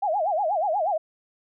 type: tone with vibrato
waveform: sine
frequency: 721 Hz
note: F#5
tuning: 45 cents flat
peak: -21 dBFS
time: 0.02-0.98 s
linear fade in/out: 10 ms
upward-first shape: sine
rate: 8.3 Hz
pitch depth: 270 cents each way
effects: none